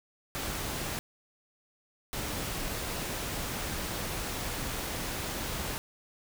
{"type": "noise bursts at uneven times", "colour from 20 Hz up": "pink", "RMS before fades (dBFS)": -35, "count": 2, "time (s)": [[0.35, 0.99], [2.13, 5.78]], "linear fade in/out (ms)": 0, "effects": []}